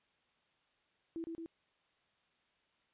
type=tone with echo; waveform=sine; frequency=330 Hz; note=E4; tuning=2 cents sharp; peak=-38 dBFS; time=1.16-1.24 s; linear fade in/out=0 ms; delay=110 ms; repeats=2; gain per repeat=-2 dB; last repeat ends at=1.46 s; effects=white hiss -75 dBFS RMS until 2.93 s + resampled to 8000 Hz